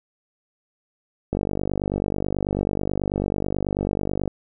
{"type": "click train", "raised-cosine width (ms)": 2, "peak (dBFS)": -10, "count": 146, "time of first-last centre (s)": [1.33, 4.277], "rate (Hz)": 49.2, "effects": []}